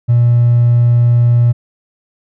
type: tone with hard clipping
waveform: triangle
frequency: 119.6 Hz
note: A#2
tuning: 45 cents sharp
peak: -7 dBFS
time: 0.08-1.53 s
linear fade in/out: 20 ms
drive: 4 dB
effects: none